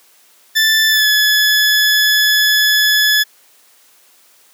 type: tone with pitch glide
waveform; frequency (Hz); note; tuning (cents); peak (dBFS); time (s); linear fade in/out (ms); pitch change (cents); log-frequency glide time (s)
20% pulse; 1760 to 1710.9; A6 to A6; 0 to -49; -5; 0.55-3.24; 20; -49; 0.89-1.07
effects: white hiss -50 dBFS RMS until 4.53 s + high-pass 300 Hz 12 dB/octave